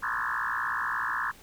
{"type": "tone with frequency modulation", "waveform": "sine", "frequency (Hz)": 1367, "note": "F6", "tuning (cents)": -37, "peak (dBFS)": -27, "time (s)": [0.02, 1.32], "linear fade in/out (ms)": 20, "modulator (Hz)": 58.3, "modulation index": 6.7, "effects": ["pink hiss -53 dBFS RMS until 1.42 s"]}